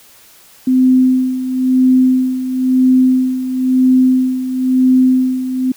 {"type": "tone with tremolo", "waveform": "sine", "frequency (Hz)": 257, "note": "C4", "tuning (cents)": -31, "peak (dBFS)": -6, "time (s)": [0.67, 5.72], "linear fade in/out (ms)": 5, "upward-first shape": "sine", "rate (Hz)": 0.99, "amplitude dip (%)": 70, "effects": ["white hiss -44 dBFS RMS until 5.76 s"]}